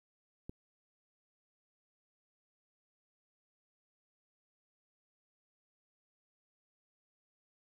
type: click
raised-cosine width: 3 ms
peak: -30 dBFS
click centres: 0.495 s
effects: 11-bit